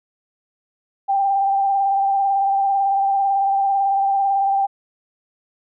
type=tone with vibrato; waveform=sine; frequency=788 Hz; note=G5; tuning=9 cents sharp; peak=-15 dBFS; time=1.08-4.67 s; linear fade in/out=20 ms; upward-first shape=sine; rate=18 Hz; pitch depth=26 cents each way; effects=none